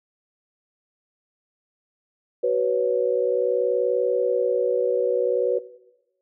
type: chord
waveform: sine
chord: F# suspended fourth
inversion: none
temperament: equal with one note detuned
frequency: 375.2 / 493.9 / 554.4 Hz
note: F#4 / B4 / C#5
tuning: +24 / 0 / 0 cents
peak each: -26 / -20 / -25 dBFS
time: 2.43-5.59 s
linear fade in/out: 10 ms
effects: noise-tail reverb RT60 1.0 s tail -17 dB re dry